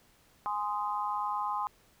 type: chord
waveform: sine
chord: Ab major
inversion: none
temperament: just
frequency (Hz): 830.6 / 1038.3 / 1245.9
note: Ab5 / C6 / Eb6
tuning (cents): 0 / -14 / +2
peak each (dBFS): -34 / -33 / -37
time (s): 0.46-1.67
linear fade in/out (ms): 0
effects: pink hiss -64 dBFS RMS until 2 s